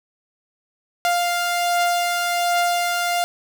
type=beating tone pair; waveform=sawtooth; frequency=698.5 / 699.8 Hz; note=F5 / F5; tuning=0 / +3 cents; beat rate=1.3 Hz; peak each=-24 / -15 dBFS; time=1.05-3.24 s; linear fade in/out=0 ms; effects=none